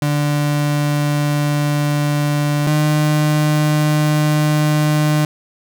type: tone pair in turn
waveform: 35% pulse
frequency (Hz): 146.83 / 151.31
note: D3 / D#3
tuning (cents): 0 / -48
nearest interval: minor second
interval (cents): 52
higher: second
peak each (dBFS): -13 / -11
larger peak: second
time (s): 0.02-2.67 / 2.67-5.25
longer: first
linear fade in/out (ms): 2
effects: none